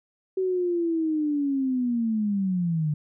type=linear sweep; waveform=sine; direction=down; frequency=380.3 to 146.83 Hz; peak=-22 dBFS; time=0.37-2.94 s; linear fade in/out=5 ms; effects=none